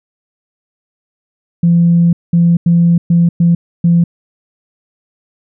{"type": "tone bursts at uneven times", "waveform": "sine", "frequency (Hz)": 170.5, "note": "F3", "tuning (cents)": -41, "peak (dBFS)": -5, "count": 6, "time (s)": [[1.63, 2.13], [2.33, 2.57], [2.66, 2.98], [3.1, 3.29], [3.4, 3.55], [3.84, 4.04]], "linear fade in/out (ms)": 5, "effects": ["tanh soft clip ceiling -1 dBFS"]}